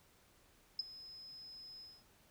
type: tone with ADSR envelope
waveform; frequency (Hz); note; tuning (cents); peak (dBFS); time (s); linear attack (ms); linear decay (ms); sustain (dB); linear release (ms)
sine; 5100; D#8; +42; -31; 0.79-2.04; 4; 20; -19; 230
effects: pink hiss -68 dBFS RMS until 2.3 s